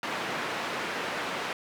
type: band-pass noise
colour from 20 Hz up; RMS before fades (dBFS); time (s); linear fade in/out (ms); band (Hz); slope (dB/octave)
white; -33; 0.03-1.53; 2; 190 to 2000; 12
effects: none